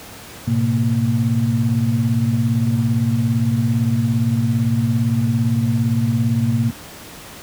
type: tone cluster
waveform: sine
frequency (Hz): 109.5 / 127.1 / 231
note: A2 / C3 / A#3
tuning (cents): -8 / -50 / -16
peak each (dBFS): -19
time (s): 0.47-6.71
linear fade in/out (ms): 10
effects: pink hiss -37 dBFS RMS until 7.42 s + high-pass 60 Hz 12 dB/octave